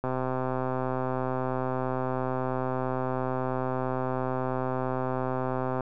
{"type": "click train", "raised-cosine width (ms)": 1, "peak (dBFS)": -16, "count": 745, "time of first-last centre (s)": [0.04, 5.807], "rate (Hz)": 129, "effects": []}